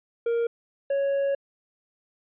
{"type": "tone pair in turn", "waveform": "triangle", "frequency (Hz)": [466.8, 555.1], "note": ["A#4", "C#5"], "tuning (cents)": [2, 2], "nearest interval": "minor third", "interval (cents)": 300, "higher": "second", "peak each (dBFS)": -20, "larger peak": "neither", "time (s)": [[0.26, 0.47], [0.9, 1.35]], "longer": "second", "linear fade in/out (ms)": 5, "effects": ["resampled to 8000 Hz"]}